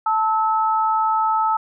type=tone pair together; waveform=sine; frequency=880 / 1297.8 Hz; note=A5 / E6; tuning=0 / -27 cents; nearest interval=perfect fifth; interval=673 cents; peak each=-18 / -20 dBFS; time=0.06-1.57 s; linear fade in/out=5 ms; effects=none